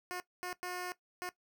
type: tone bursts at uneven times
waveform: 10% pulse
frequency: 360 Hz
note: F#4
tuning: 47 cents flat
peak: -30 dBFS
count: 4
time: 0.11-0.2 / 0.43-0.53 / 0.63-0.92 / 1.22-1.29 s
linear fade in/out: 0 ms
effects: noise-tail reverb RT60 0.1 s tail -17 dB re dry